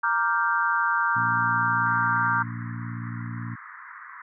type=chord; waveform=sine; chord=G minor seventh; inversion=first; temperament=equal; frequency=932.3 / 1174.7 / 1396.9 / 1568 Hz; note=Bb5 / D6 / F6 / G6; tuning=0 / 0 / 0 / 0 cents; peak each=-27 / -26 / -26 / -26 dBFS; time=0.03-2.43 s; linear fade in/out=10 ms
type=harmonic tone; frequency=58.27 Hz; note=A#1; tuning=in tune; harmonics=2 / 3 / 4 / 5; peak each=-32 / -40 / -38 / -44 dBFS; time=1.15-3.56 s; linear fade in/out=20 ms
type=band-pass noise; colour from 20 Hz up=pink; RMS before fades=-43 dBFS; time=1.86-4.22 s; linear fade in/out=5 ms; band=1000 to 2000 Hz; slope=96 dB/octave
effects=none